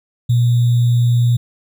sine tone with sample-and-hold, 120 Hz, B2, 49 cents flat, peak -10 dBFS, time 0.29-1.37 s, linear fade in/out 10 ms, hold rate 3675 Hz, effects none

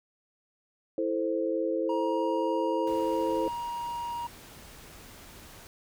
sine chord, A minor, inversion second, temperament equal, 329.6 / 440 / 523.3 Hz, E4 / A4 / C5, 0 / 0 / 0 cents, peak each -30 / -32 / -30 dBFS, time 0.98-3.48 s, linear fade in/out 2 ms
triangle tone, 947 Hz, A#5, 27 cents sharp, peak -30 dBFS, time 1.89-4.27 s, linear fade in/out 5 ms
pink noise, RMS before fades -49 dBFS, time 2.87-5.67 s, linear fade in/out 0 ms
effects none

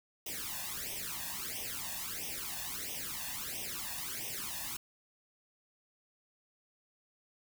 white noise with flanger, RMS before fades -40 dBFS, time 0.26-4.77 s, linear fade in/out 5 ms, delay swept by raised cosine 0.34 to 1.15 ms, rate 1.5 Hz, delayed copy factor +0.95, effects none

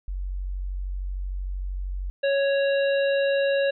sine tone, 46.52 Hz, F#1, 10 cents sharp, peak -27 dBFS, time 0.08-2.1 s, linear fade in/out 0 ms
harmonic tone, 554.4 Hz, C#5, in tune, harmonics 1 / 3 / 5 / 7, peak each -20 / -30 / -34 / -37 dBFS, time 2.23-3.71 s, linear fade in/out 10 ms
effects none

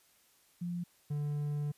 sine / triangle tone pair in turn, 174.61 / 146.83 Hz, F3 / D3, 0 / 0 cents, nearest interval minor third, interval 300 cents, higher first, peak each -34 / -30 dBFS, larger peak second, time 0.61-0.84 / 1.1-1.72 s, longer second, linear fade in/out 10 ms, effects white hiss -67 dBFS RMS until 1.77 s + resampled to 32000 Hz

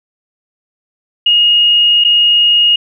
sine tone with dropouts, 2865 Hz, F7, 44 cents sharp, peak -6 dBFS, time 1.26-2.76 s, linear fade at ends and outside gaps 5 ms, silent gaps 2.04-2.047 s, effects none

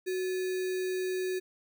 sine tone with sample-and-hold, 370 Hz, F#4, in tune, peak -29 dBFS, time 0.06-1.4 s, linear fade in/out 20 ms, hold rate 2100 Hz, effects none

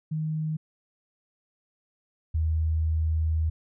sine tone pair in turn, 156.1 / 79.55 Hz, D#3 / D#2, +6 / +39 cents, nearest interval octave, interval 1167 cents, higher first, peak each -26 / -22 dBFS, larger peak second, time 0.11-0.57 / 2.34-3.5 s, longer second, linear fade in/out 10 ms, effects none

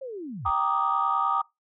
sine linear sweep, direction down, 554.4 to 38.41 Hz, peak -33 dBFS, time 0.01-0.51 s, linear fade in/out 10 ms
sine chord, Eb major seventh, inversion first, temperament equal, 784 / 932.3 / 1174.7 / 1244.5 Hz, G5 / Bb5 / D6 / Eb6, 0 / 0 / 0 / 0 cents, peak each -29 / -29 / -27 / -25 dBFS, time 0.45-1.42 s, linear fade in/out 10 ms
effects noise-tail reverb RT60 0.2 s tail -23 dB re dry + tanh soft clip ceiling -13 dBFS

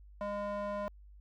square tone with band-pass filter, 204.2 Hz, G#3, 29 cents flat, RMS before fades -37 dBFS, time 0.21-0.88 s, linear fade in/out 0 ms, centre 780 Hz, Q 3.6, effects added 50 Hz sine -52 dBFS peak until 1.2 s

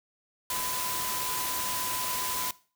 sine tone in noise, 1005 Hz, B5, 30 cents sharp, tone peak -35 dBFS, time 0.5-2.51 s, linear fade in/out 2 ms, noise white, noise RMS -32 dBFS, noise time 0.5-2.51 s, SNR -6 dB, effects noise-tail reverb RT60 0.4 s tail -20 dB re dry

